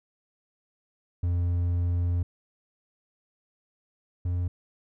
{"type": "tone pair in turn", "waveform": "triangle", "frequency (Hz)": [87.4, 88.52], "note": ["F2", "F2"], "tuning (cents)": [2, 24], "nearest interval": "unison", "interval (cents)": 22, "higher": "second", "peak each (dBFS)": [-21, -23], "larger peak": "first", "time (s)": [[1.23, 2.23], [4.25, 4.48]], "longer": "first", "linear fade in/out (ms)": 5, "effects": []}